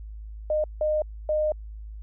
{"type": "tone bursts at uneven times", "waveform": "sine", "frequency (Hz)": 612, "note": "D#5", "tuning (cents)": -29, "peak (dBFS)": -21, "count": 3, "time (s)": [[0.5, 0.64], [0.81, 1.02], [1.29, 1.52]], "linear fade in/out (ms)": 2, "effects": ["added 53 Hz sine -36 dBFS peak until 2.02 s"]}